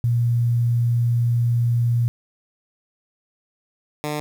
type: tone pair in turn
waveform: sine / 10% pulse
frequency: 118.8 / 149.68 Hz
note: A#2 / D3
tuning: +33 / +33 cents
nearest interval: major third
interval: 400 cents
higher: second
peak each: -16 / -16 dBFS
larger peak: neither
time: 0.04-2.08 / 4.04-4.2 s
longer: first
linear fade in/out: 0 ms
effects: 8-bit